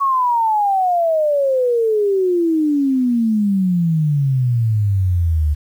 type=exponential sweep; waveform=sine; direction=down; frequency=1119 to 72.8 Hz; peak=-13 dBFS; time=0-5.55 s; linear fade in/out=20 ms; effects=8-bit